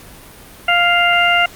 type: harmonic tone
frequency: 698.5 Hz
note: F5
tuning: in tune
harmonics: 1 / 2 / 3 / 4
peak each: -16 / -16 / -16 / -16 dBFS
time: 0.68-1.46 s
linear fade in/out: 5 ms
effects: pink hiss -39 dBFS RMS until 1.55 s + Opus 48 kbps